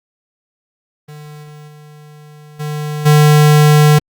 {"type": "tone with level steps", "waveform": "square", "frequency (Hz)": 150, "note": "D3", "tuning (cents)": 37, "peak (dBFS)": [-31, -34, -37, -20, -6], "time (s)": [1.08, 3.99], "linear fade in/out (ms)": 10, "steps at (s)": [1.42, 1.67, 2.59, 3.05], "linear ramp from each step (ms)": 20, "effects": ["Opus 24 kbps"]}